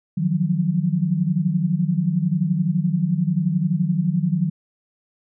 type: tone cluster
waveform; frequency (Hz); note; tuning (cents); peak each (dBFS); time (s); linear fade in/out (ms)
sine; 153.7 / 174.6 / 186.1; D#3 / F3 / F#3; -21 / 0 / +10; -22; 0.17-4.5; 10
effects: none